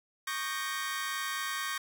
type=chord; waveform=sawtooth; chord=Eb dominant seventh; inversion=third; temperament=equal with one note detuned; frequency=1108.7 / 1213.3 / 1568 / 1864.7 Hz; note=Db6 / Eb6 / G6 / Bb6; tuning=0 / -44 / 0 / 0 cents; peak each=-34 / -38 / -35 / -34 dBFS; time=0.27-1.78 s; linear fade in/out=5 ms; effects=none

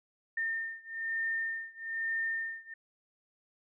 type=beating tone pair; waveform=sine; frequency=1813 / 1814.1 Hz; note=A#6 / A#6; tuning=-49 / -48 cents; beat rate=1.1 Hz; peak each=-35 / -36 dBFS; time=0.37-2.74 s; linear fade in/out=5 ms; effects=none

